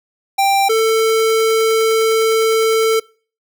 square tone pair in turn, 787 / 445.1 Hz, G5 / A4, +7 / +20 cents, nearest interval minor seventh, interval 987 cents, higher first, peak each -12 / -12 dBFS, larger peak neither, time 0.38-0.69 / 0.69-3 s, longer second, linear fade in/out 10 ms, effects noise-tail reverb RT60 0.4 s tail -24 dB re dry

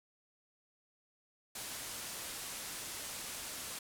white low-pass noise, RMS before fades -44 dBFS, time 1.55-3.79 s, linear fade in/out 5 ms, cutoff 12000 Hz, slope 24 dB/octave, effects none

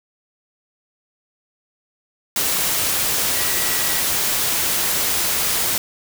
sine tone in noise, 1933 Hz, B6, 38 cents flat, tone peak -31 dBFS, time 3.35-4 s, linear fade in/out 2 ms, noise white, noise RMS -20 dBFS, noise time 2.36-5.78 s, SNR -14 dB, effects none

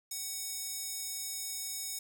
square tone with high-pass filter, 751 Hz, F#5, 26 cents sharp, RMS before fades -39 dBFS, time 0.11-1.99 s, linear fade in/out 5 ms, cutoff 6600 Hz, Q 1.3, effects none

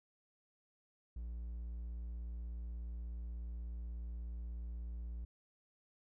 triangle tone, 58.27 Hz, A#1, in tune, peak -39 dBFS, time 1.16-5.25 s, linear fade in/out 5 ms, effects none

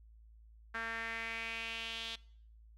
sawtooth tone with band-pass filter sweep, 227.1 Hz, A#3, 45 cents flat, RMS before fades -41 dBFS, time 0.74-2.16 s, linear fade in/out 10 ms, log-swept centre 1600 to 3500 Hz, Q 3.7, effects noise-tail reverb RT60 0.6 s tail -21 dB re dry + added 55 Hz sine -56 dBFS peak until 2.77 s

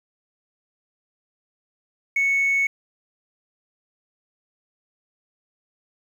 sine tone, 2212 Hz, C#7, 4 cents flat, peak -16 dBFS, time 2.16-2.67 s, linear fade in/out 5 ms, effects tanh soft clip ceiling -15 dBFS + 8-bit

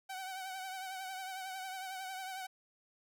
sawtooth tone with vibrato, 757 Hz, F#5, 39 cents sharp, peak -37 dBFS, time 0.09-2.47 s, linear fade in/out 10 ms, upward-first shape triangle, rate 11 Hz, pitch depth 54 cents each way, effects none

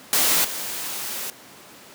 white noise with level steps, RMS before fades -19 / -30 dBFS, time 0.13-1.3 s, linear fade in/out 0 ms, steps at 0.44 s, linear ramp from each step 10 ms, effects pink hiss -45 dBFS RMS until 1.94 s + high-pass 200 Hz 12 dB/octave

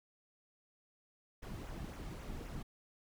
brown noise with flanger, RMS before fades -45 dBFS, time 1.42-2.63 s, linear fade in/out 10 ms, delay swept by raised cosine 0.21 to 2.11 ms, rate 3.8 Hz, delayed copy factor -0.5, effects none

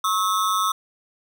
square ring-modulated tone, 1195 Hz, D6, 30 cents sharp, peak -17 dBFS, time 0.04-0.72 s, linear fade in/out 5 ms, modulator 98.4 Hz, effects none

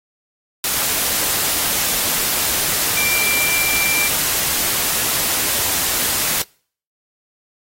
sine tone in noise, 2356 Hz, D7, 5 cents sharp, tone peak -19 dBFS, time 2.97-4.08 s, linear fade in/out 2 ms, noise white, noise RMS -19 dBFS, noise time 0.64-6.42 s, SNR -3 dB, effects noise-tail reverb RT60 0.5 s tail -26 dB re dry + AAC 48 kbps

